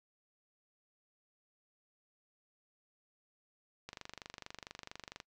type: click train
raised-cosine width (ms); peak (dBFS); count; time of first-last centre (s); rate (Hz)
0.2; -27; 33; 3.89-5.201; 24.4
effects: noise-tail reverb RT60 0.1 s tail -23 dB re dry